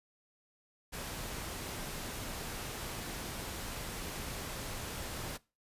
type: noise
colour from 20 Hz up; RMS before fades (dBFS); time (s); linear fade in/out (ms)
pink; -41; 0.92-5.38; 20
effects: noise-tail reverb RT60 0.3 s tail -22 dB re dry + resampled to 32000 Hz